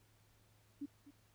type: tone with echo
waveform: sine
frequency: 285.2 Hz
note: C#4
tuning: 49 cents sharp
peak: -40 dBFS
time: 0.81-0.86 s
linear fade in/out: 10 ms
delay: 250 ms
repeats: 1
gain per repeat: -15 dB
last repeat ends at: 1.11 s
effects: added 106 Hz sine -70 dBFS peak until 1.34 s + pink hiss -72 dBFS RMS until 1.34 s